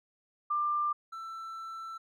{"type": "tone pair in turn", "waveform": ["sine", "triangle"], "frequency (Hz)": [1190, 1333], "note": ["D6", "E6"], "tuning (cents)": [22, 19], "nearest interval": "major second", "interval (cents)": 197, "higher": "second", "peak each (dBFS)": [-27, -37], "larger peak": "first", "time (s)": [[0.5, 0.93], [1.12, 1.98]], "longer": "second", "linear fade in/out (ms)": 10, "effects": []}